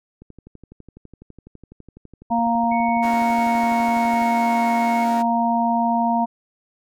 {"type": "click train", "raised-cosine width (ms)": 3, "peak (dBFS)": -29, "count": 49, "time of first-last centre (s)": [0.22, 4.22], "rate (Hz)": 12}
{"type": "harmonic tone", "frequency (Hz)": 233.1, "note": "A#3", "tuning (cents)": 0, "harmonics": [1, 3, 4], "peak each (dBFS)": [-21, -21, -21], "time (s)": [2.3, 6.26], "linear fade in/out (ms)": 20}
{"type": "tone with pitch glide", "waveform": "sine", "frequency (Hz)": [2217, 2192], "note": ["C#7", "C#7"], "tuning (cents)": [0, -20], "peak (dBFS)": -29, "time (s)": [2.71, 5.05], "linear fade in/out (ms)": 10, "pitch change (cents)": -20, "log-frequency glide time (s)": [2.85, 4.71]}
{"type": "chord", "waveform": "10% pulse", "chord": "D# minor seventh", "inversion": "third", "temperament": "equal", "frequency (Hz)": [277.2, 311.1, 370, 466.2], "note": ["C#4", "D#4", "F#4", "A#4"], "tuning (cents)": [0, 0, 0, 0], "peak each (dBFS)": [-27, -31, -29, -29], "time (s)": [3.02, 5.23], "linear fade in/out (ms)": 20}
{"effects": []}